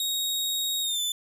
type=tone with pitch glide; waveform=sawtooth; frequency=3766 to 3514 Hz; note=A#7 to A7; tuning=+17 to -3 cents; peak=-23 dBFS; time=0-1.12 s; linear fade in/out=2 ms; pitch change=-120 cents; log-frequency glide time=0.82-1 s; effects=none